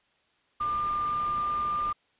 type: tone in noise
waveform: sine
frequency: 1199 Hz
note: D6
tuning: 36 cents sharp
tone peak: -26 dBFS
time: 0.6-1.93 s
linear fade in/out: 10 ms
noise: pink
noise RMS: -43 dBFS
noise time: 0.6-1.93 s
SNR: +14 dB
effects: white hiss -68 dBFS RMS until 2.19 s + resampled to 8000 Hz